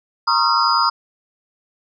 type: tone cluster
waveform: sine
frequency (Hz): 938 / 1078 / 1254 / 1364 / 4951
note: A#5 / C#6 / D#6 / F6 / D#8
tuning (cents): +11 / -49 / +13 / -41 / -9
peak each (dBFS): -20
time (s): 0.27-0.9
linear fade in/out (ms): 10
effects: none